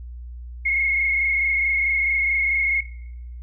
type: tone with frequency modulation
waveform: sine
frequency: 2162 Hz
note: C#7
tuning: 44 cents flat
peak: -18 dBFS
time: 0.65-2.81 s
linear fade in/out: 10 ms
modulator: 24.6 Hz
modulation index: 2
effects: noise-tail reverb RT60 0.8 s tail -17 dB re dry + added 60 Hz sine -33 dBFS peak until 3.42 s